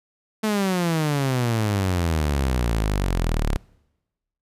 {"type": "exponential sweep", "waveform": "sawtooth", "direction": "down", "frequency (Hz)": [220, 34.33], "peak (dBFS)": -16, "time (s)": [0.43, 3.57], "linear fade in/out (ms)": 10, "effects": ["noise-tail reverb RT60 1.0 s tail -25 dB re dry", "resampled to 32000 Hz"]}